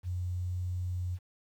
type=tone with quantisation; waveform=sine; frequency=90.1 Hz; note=F#2; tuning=45 cents flat; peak=-31 dBFS; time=0.03-1.19 s; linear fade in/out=50 ms; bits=10; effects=none